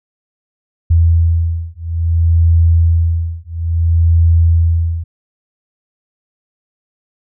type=beating tone pair; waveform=sine; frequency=83 / 83.59 Hz; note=E2 / E2; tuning=+12 / +25 cents; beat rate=0.59 Hz; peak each=-12 dBFS; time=0.9-5.04 s; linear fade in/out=10 ms; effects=none